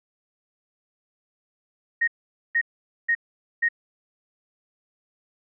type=tone bursts; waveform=sine; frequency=1864.7 Hz; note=A#6; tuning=in tune; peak=-18 dBFS; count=4; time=2.01-3.688 s; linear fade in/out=10 ms; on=67 ms; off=470 ms; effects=none